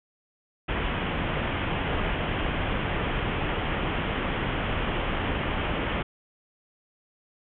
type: low-pass noise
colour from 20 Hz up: pink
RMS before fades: -28 dBFS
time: 0.68-6.03 s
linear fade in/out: 10 ms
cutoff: 3300 Hz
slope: 96 dB/octave
effects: none